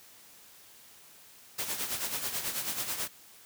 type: noise with tremolo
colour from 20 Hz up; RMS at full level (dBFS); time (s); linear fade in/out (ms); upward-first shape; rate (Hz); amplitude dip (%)
white; -32; 1.58-3.08; 10; sine; 9.2; 60
effects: white hiss -55 dBFS RMS until 3.45 s + high-pass 60 Hz 12 dB/octave